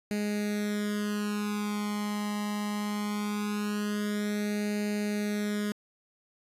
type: tone with flanger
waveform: sawtooth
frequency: 207.9 Hz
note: G#3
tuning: 2 cents sharp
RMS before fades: -31 dBFS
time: 0.11-5.72 s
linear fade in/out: 0 ms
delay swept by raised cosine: 0.45 to 1 ms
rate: 0.21 Hz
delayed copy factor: +1
effects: resampled to 32000 Hz